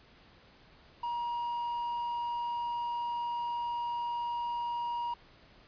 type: tone with quantisation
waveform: triangle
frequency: 951 Hz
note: A#5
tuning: 34 cents sharp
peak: -30 dBFS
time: 1.03-5.14 s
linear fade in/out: 5 ms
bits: 9
effects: pink hiss -59 dBFS RMS until 5.67 s + resampled to 11025 Hz